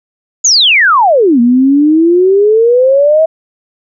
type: exponential two-way sweep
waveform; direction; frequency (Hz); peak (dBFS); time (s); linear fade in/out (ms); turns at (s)
sine; down then up; 7040 to 233.1 to 651; -4; 0.44-3.26; 10; 1.4
effects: none